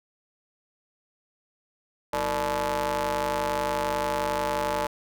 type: ring-modulated tone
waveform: sawtooth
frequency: 137.2 Hz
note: C#3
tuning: 17 cents flat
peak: -18 dBFS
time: 2.13-4.87 s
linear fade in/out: 5 ms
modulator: 729 Hz
effects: none